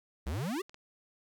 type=exponential sweep; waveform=square; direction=up; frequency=58.27 to 415.3 Hz; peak=-33 dBFS; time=0.26-0.62 s; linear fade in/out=10 ms
type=clicks; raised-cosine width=0.2 ms; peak=-34 dBFS; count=2; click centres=0.695 / 0.744 s
effects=11-bit